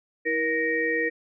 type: tone cluster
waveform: sine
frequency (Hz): 324.9 / 473.7 / 1866 / 2305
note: E4 / A#4 / A#6 / D7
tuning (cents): -25 / +28 / +1 / -33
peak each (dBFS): -31 / -27 / -25 / -34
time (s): 0.25-1.1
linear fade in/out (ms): 20
effects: none